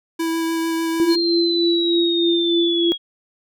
square tone with vibrato, 328.6 Hz, E4, 5 cents flat, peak -20 dBFS, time 0.19-1.16 s, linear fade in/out 10 ms, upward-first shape sine, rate 6.7 Hz, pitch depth 9 cents each way
sine tone with tremolo, 340 Hz, F4, 46 cents flat, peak -14 dBFS, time 1-2.92 s, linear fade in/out 0 ms, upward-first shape triangle, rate 3.3 Hz, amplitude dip 45%
sine linear sweep, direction down, 4245 to 3288 Hz, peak -20 dBFS, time 1.08-2.98 s, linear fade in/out 50 ms
effects none

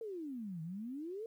sine exponential two-way sweep, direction down then up, 466.2 to 155.7 to 466.2 Hz, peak -40 dBFS, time 0.01-1.26 s, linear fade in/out 2 ms, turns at 0.62 s, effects 12-bit

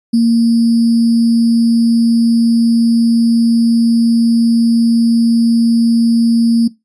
sine tone with sample-and-hold, 231.4 Hz, A#3, 13 cents flat, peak -7 dBFS, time 0.13-6.68 s, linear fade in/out 10 ms, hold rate 4900 Hz, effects noise-tail reverb RT60 0.2 s tail -19 dB re dry + resampled to 22050 Hz

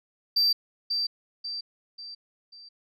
sine tone with echo, 4678 Hz, D8, 8 cents flat, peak -17 dBFS, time 0.36-0.53 s, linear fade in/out 10 ms, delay 540 ms, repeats 4, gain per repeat -7 dB, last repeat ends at 2.69 s, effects tanh soft clip ceiling -18 dBFS

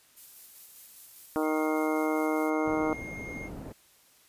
violet noise with tremolo, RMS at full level -46 dBFS, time 0.16-2.51 s, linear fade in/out 20 ms, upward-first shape square, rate 5 Hz, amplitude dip 25%
harmonic tone, 155.56 Hz, D#3, in tune, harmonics 2 / 3 / 4 / 5 / 6 / 7 / 8 / 9, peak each -28 / -32 / -34 / -36 / -38 / -39 / -40 / -41 dBFS, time 1.36-2.93 s, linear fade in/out 0 ms
triangle tone, 2131 Hz, C7, 31 cents sharp, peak -38 dBFS, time 1.42-3.5 s, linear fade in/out 50 ms
white low-pass noise, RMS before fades -41 dBFS, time 2.65-3.73 s, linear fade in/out 20 ms, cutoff 410 Hz, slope 12 dB/octave
effects white hiss -61 dBFS RMS until 4.28 s + resampled to 32000 Hz

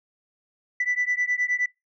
sine beating tone pair, 1975.5 / 1985.1 Hz, B6 / B6, 0 / +8 cents, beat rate 9.6 Hz, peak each -24 dBFS, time 0.8-1.66 s, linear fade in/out 5 ms, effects noise-tail reverb RT60 0.2 s tail -24 dB re dry + tanh soft clip ceiling -17 dBFS

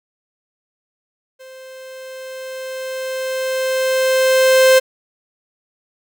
45% pulse tone with level ramp, 522 Hz, C5, 4 cents flat, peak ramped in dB -37 to -7 dBFS, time 1.39-4.8 s, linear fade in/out 20 ms, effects none

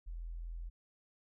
sine tone, 42.01 Hz, E1, 34 cents sharp, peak -40 dBFS, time 0.06-0.7 s, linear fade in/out 20 ms, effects none

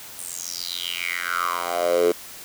10% pulse tone with high-pass filter sweep, 87.31 Hz, F2, in tune, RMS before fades -25 dBFS, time 0.18-2.12 s, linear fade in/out 5 ms, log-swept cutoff 9600 to 390 Hz, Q 6.4, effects white hiss -40 dBFS RMS until 2.44 s

